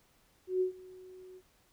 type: tone with ADSR envelope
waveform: sine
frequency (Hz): 370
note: F#4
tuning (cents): 0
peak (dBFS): -25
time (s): 0.47-1.42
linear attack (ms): 140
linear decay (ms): 110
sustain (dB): -23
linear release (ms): 52
effects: pink hiss -68 dBFS RMS until 1.72 s